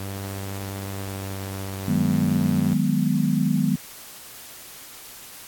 sawtooth tone with pitch glide, 98 to 96.76 Hz, G2 to G2, 0 to -22 cents, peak -26 dBFS, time 0-2.74 s, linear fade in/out 5 ms, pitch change -22 cents, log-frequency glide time 0.9-1.29 s
sine chord, G# minor seventh, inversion second, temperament equal, 155.56 / 185 / 207.7 / 246.9 Hz, D#3 / F#3 / G#3 / B3, 0 / 0 / 0 / 0 cents, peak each -24 dBFS, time 1.88-3.76 s, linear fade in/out 5 ms
effects white hiss -42 dBFS RMS until 5.47 s + AAC 64 kbps

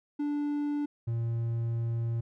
triangle tone pair in turn, 292.1 / 115.92 Hz, D4 / A#2, -9 / -9 cents, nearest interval octave + major third, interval 1600 cents, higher first, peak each -26 dBFS, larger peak neither, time 0.19-0.86 / 1.07-2.21 s, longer second, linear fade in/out 10 ms, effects none

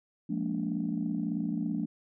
sine chord, Bb dominant seventh, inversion second, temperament just, 174.81 / 209.8 / 233.1 / 291.4 Hz, F3 / Ab3 / Bb3 / D4, +2 / +18 / 0 / -13 cents, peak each -34 dBFS, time 0.29-1.86 s, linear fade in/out 10 ms, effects tanh soft clip ceiling -20 dBFS

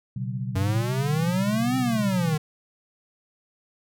sine chord, B suspended second, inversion none, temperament equal with one note detuned, 123.47 / 138.59 / 189.87 Hz, B2 / C#3 / F#3, 0 / 0 / +45 cents, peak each -29 / -33 / -33 dBFS, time 0.16-2.35 s, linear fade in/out 5 ms
square exponential two-way sweep, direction up then down, 92.5 to 262.7 to 149.4 Hz, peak -23 dBFS, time 0.55-2.38 s, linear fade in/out 10 ms, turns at 1.77 s
effects none

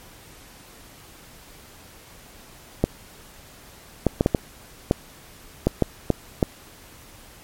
clicks, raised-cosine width 2 ms, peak -3 dBFS, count 10, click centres 2.84 / 4.067 / 4.209 / 4.261 / 4.348 / 4.911 / 5.67 / 5.823 / 6.103 / 6.428 s, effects pink hiss -47 dBFS RMS until 7.43 s + MP3 64 kbps

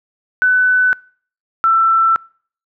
sine tone pair in turn, 1500 / 1335.6 Hz, F#6 / E6, +23 / +22 cents, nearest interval major second, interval 201 cents, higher first, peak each -9 dBFS, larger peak neither, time 0.42-0.93 / 1.64-2.16 s, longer second, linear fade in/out 0 ms, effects noise-tail reverb RT60 0.5 s tail -26 dB re dry

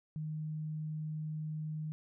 sine tone, 154.7 Hz, D#3, 10 cents flat, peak -36 dBFS, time 0.16-1.92 s, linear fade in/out 0 ms, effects none

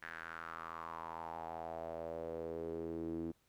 sawtooth tone with band-pass filter sweep, 82.41 Hz, E2, in tune, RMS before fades -44 dBFS, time 0.02-3.32 s, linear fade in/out 10 ms, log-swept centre 1700 to 300 Hz, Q 4.7, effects pink hiss -75 dBFS RMS until 3.48 s

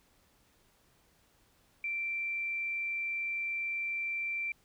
sine tone, 2349 Hz, D7, in tune, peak -32 dBFS, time 1.84-4.52 s, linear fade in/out 2 ms, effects pink hiss -68 dBFS RMS until 4.64 s

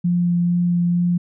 sine tone with vibrato, 174.61 Hz, F3, in tune, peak -15 dBFS, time 0.04-1.18 s, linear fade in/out 10 ms, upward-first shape sine, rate 2.2 Hz, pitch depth 9 cents each way, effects none

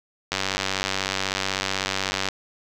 click train, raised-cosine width 0.2 ms, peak -6 dBFS, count 190, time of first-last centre 0.32-2.287 s, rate 96.1 Hz, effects none

